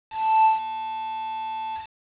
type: tone with ADSR envelope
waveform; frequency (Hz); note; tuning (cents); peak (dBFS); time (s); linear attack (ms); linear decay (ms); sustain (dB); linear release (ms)
triangle; 880; A5; 0; -11; 0.1-1.88; 350; 140; -15; 130
effects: resampled to 8000 Hz + 7-bit